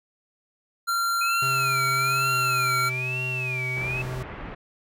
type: tone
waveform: square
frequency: 1376 Hz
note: F6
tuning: 26 cents flat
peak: -23 dBFS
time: 0.87-2.9 s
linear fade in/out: 20 ms
type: tone with vibrato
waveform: sine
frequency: 2489 Hz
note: D#7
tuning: in tune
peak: -27 dBFS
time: 1.21-4.02 s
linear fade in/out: 5 ms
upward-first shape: sine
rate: 1.1 Hz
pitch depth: 170 cents each way
type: tone with pitch glide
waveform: square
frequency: 131.7 to 127.73 Hz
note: C3 to C3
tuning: +12 to -41 cents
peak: -31 dBFS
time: 1.42-4.23 s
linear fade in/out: 5 ms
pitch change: -53 cents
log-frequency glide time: 2.3-2.35 s
type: low-pass noise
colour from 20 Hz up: pink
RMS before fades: -37 dBFS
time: 3.76-4.55 s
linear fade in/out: 10 ms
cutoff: 2400 Hz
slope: 24 dB/octave
effects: none